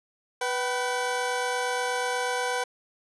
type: tone pair together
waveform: 20% pulse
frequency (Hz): 493.9 / 765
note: B4 / G5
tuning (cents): 0 / -42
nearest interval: minor sixth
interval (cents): 758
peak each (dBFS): -23 / -25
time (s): 0.41-2.64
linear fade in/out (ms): 5
effects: resampled to 24000 Hz